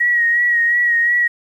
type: tone with vibrato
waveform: sine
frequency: 1900 Hz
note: A#6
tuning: 33 cents sharp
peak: -12 dBFS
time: 0-1.28 s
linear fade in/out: 10 ms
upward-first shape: sine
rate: 2.8 Hz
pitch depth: 34 cents each way
effects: 8-bit